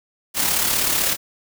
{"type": "noise with amplitude modulation", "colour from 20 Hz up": "white", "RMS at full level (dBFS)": -18, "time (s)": [0.34, 1.17], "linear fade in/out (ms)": 50, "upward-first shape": "sine", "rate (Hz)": 36, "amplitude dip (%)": 45, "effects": []}